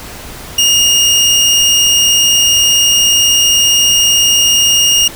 25% pulse tone, 2843 Hz, F7, 30 cents sharp, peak -3 dBFS, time 0.58-5.08 s, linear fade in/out 5 ms, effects pink hiss -29 dBFS RMS until 5.15 s

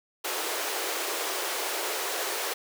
pink high-pass noise, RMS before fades -31 dBFS, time 0.24-2.54 s, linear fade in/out 10 ms, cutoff 350 Hz, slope 48 dB/octave, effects none

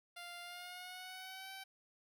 10% pulse tone with pitch glide, 698.5 to 770.6 Hz, F5 to G5, 0 to -30 cents, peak -39 dBFS, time 0.16-1.64 s, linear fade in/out 10 ms, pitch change +170 cents, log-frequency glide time 0.42-1.51 s, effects none

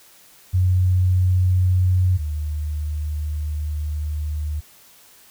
sine tone pair in turn, 91.5 / 75.59 Hz, F#2 / D#2, -19 / -49 cents, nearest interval minor third, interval 330 cents, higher first, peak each -14 / -22 dBFS, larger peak first, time 0.53-2.18 / 2.18-4.61 s, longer second, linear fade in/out 20 ms, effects white hiss -50 dBFS RMS until 5.3 s

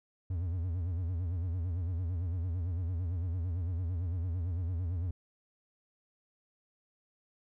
triangle tone with vibrato, 87.31 Hz, F2, in tune, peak -29 dBFS, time 0.3-5.11 s, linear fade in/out 5 ms, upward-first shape sine, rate 8.9 Hz, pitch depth 130 cents each way, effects none

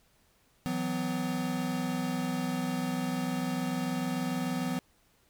square chord, E suspended second, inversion none, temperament equal with one note detuned, 164.81 / 185 / 251.7 Hz, E3 / F#3 / B3, 0 / 0 / +33 cents, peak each -37 / -36 / -33 dBFS, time 0.66-4.79 s, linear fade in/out 0 ms, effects pink hiss -67 dBFS RMS until 5.29 s

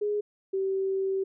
sine tone pair in turn, 415.3 / 385.3 Hz, G#4 / G4, 0 / -30 cents, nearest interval minor second, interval 130 cents, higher first, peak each -25 dBFS, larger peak neither, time 0.01-0.21 / 0.53-1.24 s, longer second, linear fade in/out 10 ms, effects none

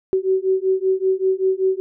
sine beating tone pair, 376.4 / 381.6 Hz, F#4 / G4, +30 / -47 cents, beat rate 5.2 Hz, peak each -19 dBFS, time 0.13-1.8 s, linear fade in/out 0 ms, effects none

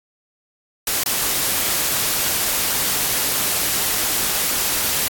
white noise with dropouts, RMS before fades -20 dBFS, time 0.87-5.08 s, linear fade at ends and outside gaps 1 ms, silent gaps 1.035-1.06 s, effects AAC 64 kbps

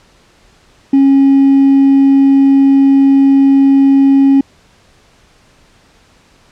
triangle tone with hard clipping, 273.6 Hz, C#4, 23 cents flat, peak -4 dBFS, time 0.93-4.41 s, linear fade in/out 5 ms, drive 2 dB, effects pink hiss -48 dBFS RMS until 6.51 s + low-pass 7000 Hz 12 dB/octave

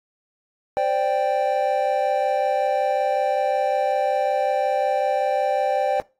triangle chord, C suspended second, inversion none, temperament just, 523.3 / 588.7 / 784.9 Hz, C5 / D5 / G5, 0 / +4 / +2 cents, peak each -23 / -21 / -20 dBFS, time 0.77-6 s, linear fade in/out 0 ms, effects noise-tail reverb RT60 0.3 s tail -22 dB re dry + AAC 48 kbps

